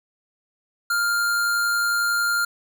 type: tone with amplitude modulation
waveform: square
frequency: 1400 Hz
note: F6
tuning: 4 cents sharp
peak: -19 dBFS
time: 0.9-2.45 s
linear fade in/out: 5 ms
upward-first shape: sine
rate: 111 Hz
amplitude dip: 25%
effects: none